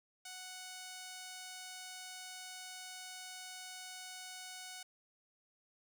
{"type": "tone", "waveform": "5% pulse", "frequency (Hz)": 740, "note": "F#5", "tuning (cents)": 0, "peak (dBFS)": -35, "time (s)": [0.25, 4.83], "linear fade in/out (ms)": 5, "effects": []}